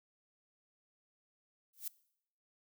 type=noise with exponential growth; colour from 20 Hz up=violet; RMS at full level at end=-35 dBFS; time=1.73-1.88 s; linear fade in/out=5 ms; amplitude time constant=31 ms; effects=noise-tail reverb RT60 0.7 s tail -21 dB re dry